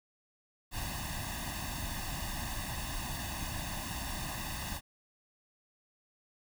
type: noise with comb filter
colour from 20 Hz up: pink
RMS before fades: -38 dBFS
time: 0.71-4.81 s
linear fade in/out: 50 ms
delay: 1.1 ms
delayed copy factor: +0.9
effects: none